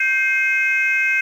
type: tone cluster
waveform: sine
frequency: 1563 / 2123 / 2544 Hz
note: G6 / C7 / D#7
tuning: -6 / +25 / +38 cents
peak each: -19 dBFS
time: 0-1.21 s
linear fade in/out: 5 ms
effects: tanh soft clip ceiling -8 dBFS + 8-bit